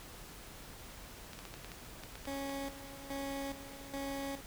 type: clicks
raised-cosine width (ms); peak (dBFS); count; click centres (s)
0.2; -29; 10; 1.333 / 1.39 / 1.453 / 1.54 / 1.646 / 1.718 / 2.036 / 2.155 / 2.254 / 2.495
type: tone with tremolo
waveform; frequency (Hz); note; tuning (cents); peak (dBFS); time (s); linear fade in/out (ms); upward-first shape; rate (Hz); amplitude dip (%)
20% pulse; 275.9; C#4; -8; -33; 2.27-4.41; 5; square; 1.2; 75
effects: added 42 Hz sine -57 dBFS peak until 4.46 s + pink hiss -51 dBFS RMS until 4.46 s